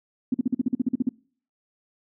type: tone bursts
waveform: sine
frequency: 252.6 Hz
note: B3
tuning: 39 cents sharp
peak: -18 dBFS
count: 12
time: 0.32-1.091 s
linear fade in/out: 5 ms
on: 23 ms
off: 45 ms
effects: noise-tail reverb RT60 0.5 s tail -25 dB re dry